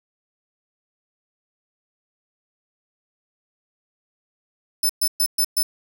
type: tone bursts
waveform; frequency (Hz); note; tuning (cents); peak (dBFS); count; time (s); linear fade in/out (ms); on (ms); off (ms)
10% pulse; 5274; E8; 0; -11; 5; 4.83-5.63; 5; 64; 120
effects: none